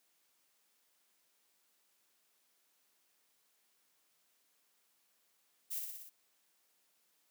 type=noise with echo; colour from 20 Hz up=violet; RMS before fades=-39 dBFS; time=5.7-5.8 s; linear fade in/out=20 ms; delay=60 ms; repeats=5; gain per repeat=-3 dB; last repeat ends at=6.1 s; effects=white hiss -75 dBFS RMS until 7.3 s + high-pass 200 Hz 12 dB/octave